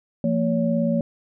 sine tone cluster, 171.8 / 228.8 / 564 Hz, F3 / A#3 / C#5, -28 / -32 / +30 cents, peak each -24 / -21 / -25 dBFS, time 0.24-1.01 s, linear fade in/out 2 ms, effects none

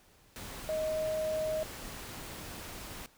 sine tone in noise, 626 Hz, D#5, 10 cents sharp, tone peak -30 dBFS, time 0.69-1.63 s, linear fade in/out 0 ms, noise pink, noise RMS -44 dBFS, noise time 0.36-3.06 s, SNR +11 dB, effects pink hiss -63 dBFS RMS until 3.17 s

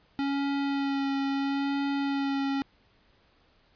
square tone with vibrato, 277.2 Hz, C#4, in tune, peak -27 dBFS, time 0.19-2.62 s, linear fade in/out 0 ms, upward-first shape sine, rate 0.75 Hz, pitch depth 16 cents each way, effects pink hiss -64 dBFS RMS until 3.75 s + resampled to 11025 Hz

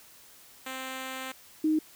5% pulse / sine tone pair in turn, 261.6 / 311.1 Hz, C4 / D#4, 0 / 0 cents, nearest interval minor third, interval 300 cents, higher second, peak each -24 / -22 dBFS, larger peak second, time 0.66-1.32 / 1.64-1.79 s, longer first, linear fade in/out 5 ms, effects white hiss -54 dBFS RMS until 1.95 s

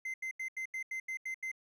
triangle tone bursts, 2072 Hz, C7, 17 cents flat, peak -34 dBFS, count 9, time 0.05-1.516 s, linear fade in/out 5 ms, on 90 ms, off 82 ms, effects none

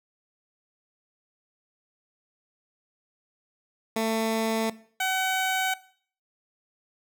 15% pulse tone pair in turn, 223 / 755.3 Hz, A3 / F#5, +23 / +35 cents, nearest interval octave + major sixth, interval 2112 cents, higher second, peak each -18 dBFS, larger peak neither, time 3.96-4.7 / 5-5.74 s, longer neither, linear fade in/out 5 ms, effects noise-tail reverb RT60 0.5 s tail -18 dB re dry

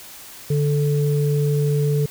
sine tone pair together, 146 / 437.5 Hz, D3 / A4, -10 / -10 cents, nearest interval octave + perfect fifth, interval 1900 cents, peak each -17 / -23 dBFS, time 0.5-2.06 s, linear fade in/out 5 ms, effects white hiss -40 dBFS RMS until 2.1 s

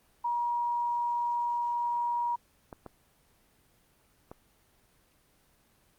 sine tone, 954 Hz, A#5, 40 cents sharp, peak -27 dBFS, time 0.24-2.36 s, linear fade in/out 10 ms
clicks, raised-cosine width 1 ms, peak -28 dBFS, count 3, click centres 2.728 / 2.863 / 4.315 s
effects pink hiss -66 dBFS RMS until 5.98 s + Opus 24 kbps

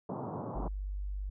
pink band-pass noise, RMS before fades -39 dBFS, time 0.09-0.68 s, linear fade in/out 2 ms, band 110 to 1100 Hz, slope 48 dB/octave
sine tone, 49 Hz, G1, in tune, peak -34 dBFS, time 0.55-1.3 s, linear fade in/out 10 ms
effects none

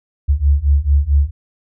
sine beating tone pair, 69.1 / 73.6 Hz, C#2 / D2, -5 / +4 cents, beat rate 4.5 Hz, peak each -14 / -13 dBFS, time 0.28-1.31 s, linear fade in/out 20 ms, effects none

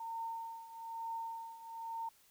sine tone with tremolo, 912 Hz, A#5, 38 cents flat, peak -37 dBFS, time 0-2.09 s, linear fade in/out 5 ms, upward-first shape triangle, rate 1.1 Hz, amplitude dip 80%, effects white hiss -67 dBFS RMS until 2.3 s

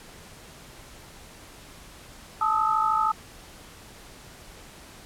sine tone cluster, 876 / 1245 / 1298 Hz, A5 / D#6 / E6, -8 / +1 / -27 cents, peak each -25 dBFS, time 2.41-3.12 s, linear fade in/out 5 ms, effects pink hiss -47 dBFS RMS until 5.05 s + low-pass 12000 Hz 12 dB/octave

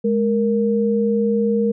sine tone pair together, 209.4 / 466.2 Hz, G#3 / A#4, +15 / 0 cents, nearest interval octave + major second, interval 1385 cents, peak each -18 / -18 dBFS, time 0.04-1.72 s, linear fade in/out 10 ms, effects none

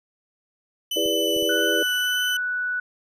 40% pulse tone with vibrato, 3000 Hz, F#7, 23 cents sharp, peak -23 dBFS, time 0.91-2.37 s, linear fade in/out 5 ms, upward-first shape triangle, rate 1.7 Hz, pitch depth 11 cents each way
sine chord, E dominant seventh, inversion none, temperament equal with one note detuned, 329.6 / 406.8 / 493.9 / 587.3 Hz, E4 / G#4 / B4 / D5, 0 / -36 / 0 / 0 cents, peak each -27 dBFS, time 0.96-1.83 s, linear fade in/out 5 ms
clicks, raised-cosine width 2 ms, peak -25 dBFS, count 3, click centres 1.059 / 1.365 / 1.426 s
sine tone, 1480 Hz, F#6, in tune, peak -23 dBFS, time 1.49-2.8 s, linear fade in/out 5 ms
effects none

